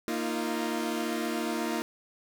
sawtooth chord, Bb suspended fourth, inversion none, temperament equal with one note detuned, 233.1 / 311.1 / 345.6 Hz, Bb3 / Eb4 / F4, 0 / 0 / -18 cents, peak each -29 / -30 / -30 dBFS, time 0.08-1.82 s, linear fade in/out 0 ms, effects none

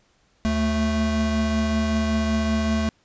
square tone pair together, 75.09 / 220 Hz, D2 / A3, +39 / 0 cents, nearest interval octave + perfect fifth, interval 1861 cents, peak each -26 / -22 dBFS, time 0.45-2.89 s, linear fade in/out 0 ms, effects pink hiss -63 dBFS RMS until 3.04 s + resampled to 16000 Hz

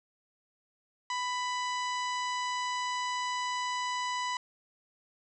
harmonic tone with a mistuned harmonic, 993 Hz, B5, 9 cents sharp, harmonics 1 / 2 / 3 / 4 / 5 / 6 / 7 / 8, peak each -32 / -38 / -42 / -44 / -46 / -48 / -49 / -50 dBFS, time 1.1-4.37 s, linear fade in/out 2 ms, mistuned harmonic 8, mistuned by -19 cents, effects none

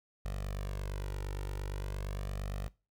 sawtooth tone with flanger, 48.7 Hz, G1, 11 cents flat, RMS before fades -37 dBFS, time 0.25-2.68 s, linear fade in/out 0 ms, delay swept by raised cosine 1.6 to 2.18 ms, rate 0.43 Hz, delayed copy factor +0.9, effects noise-tail reverb RT60 0.3 s tail -22 dB re dry

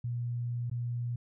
sine tone with dropouts, 120.2 Hz, B2, 46 cents flat, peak -31 dBFS, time 0.04-1.16 s, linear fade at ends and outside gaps 5 ms, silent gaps 0.699-0.713 s, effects none

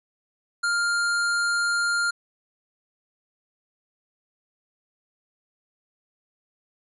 square tone, 1402 Hz, F6, 6 cents sharp, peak -22 dBFS, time 0.63-2.11 s, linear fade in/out 10 ms, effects resampled to 24000 Hz

